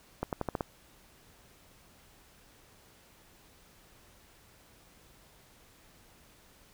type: accelerating click train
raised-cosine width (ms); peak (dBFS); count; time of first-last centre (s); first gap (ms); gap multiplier
1; -17; 6; 0.23-0.608; 98; 0.87
effects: pink hiss -60 dBFS RMS until 6.73 s